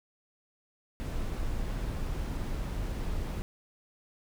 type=noise; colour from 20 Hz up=brown; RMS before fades=-33 dBFS; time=1-3.42 s; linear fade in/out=0 ms; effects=none